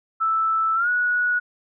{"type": "tone with pitch glide", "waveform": "sine", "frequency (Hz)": [1318.5, 1463], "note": ["E6", "F#6"], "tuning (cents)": [0, -20], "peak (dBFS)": -18, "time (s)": [0.2, 1.4], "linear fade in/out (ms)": 20, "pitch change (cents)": 180, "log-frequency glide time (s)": [0.75, 0.89], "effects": []}